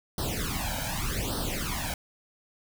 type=noise with flanger; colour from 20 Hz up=pink; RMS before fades=-31 dBFS; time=0.18-1.94 s; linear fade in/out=2 ms; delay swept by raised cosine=0.21 to 1.31 ms; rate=0.84 Hz; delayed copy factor=+0.95; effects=none